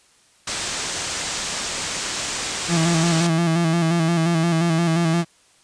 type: low-pass noise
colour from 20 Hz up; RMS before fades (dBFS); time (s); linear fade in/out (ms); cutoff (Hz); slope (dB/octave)
white; -27; 0.47-3.27; 5; 8500; 48
type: tone with vibrato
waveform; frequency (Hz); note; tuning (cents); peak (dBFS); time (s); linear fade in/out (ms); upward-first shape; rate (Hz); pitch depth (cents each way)
35% pulse; 166.4; E3; +17; -15; 2.68-5.25; 50; square; 5.7; 45
effects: white hiss -56 dBFS RMS until 5.63 s + resampled to 22050 Hz